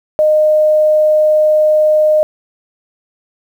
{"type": "tone", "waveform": "sine", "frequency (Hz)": 614, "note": "D#5", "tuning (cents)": -23, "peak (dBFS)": -7, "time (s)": [0.19, 2.23], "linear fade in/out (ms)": 0, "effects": ["7-bit"]}